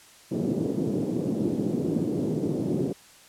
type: band-pass noise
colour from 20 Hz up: white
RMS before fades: -27 dBFS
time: 0.31-2.93 s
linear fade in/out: 10 ms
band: 140 to 370 Hz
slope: 24 dB/octave
effects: white hiss -52 dBFS RMS until 3.28 s + low-pass 10000 Hz 12 dB/octave